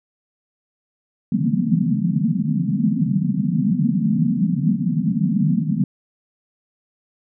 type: band-pass noise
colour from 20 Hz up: white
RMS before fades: -19 dBFS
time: 1.32-5.84 s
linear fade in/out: 2 ms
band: 140 to 250 Hz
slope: 96 dB/octave
effects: none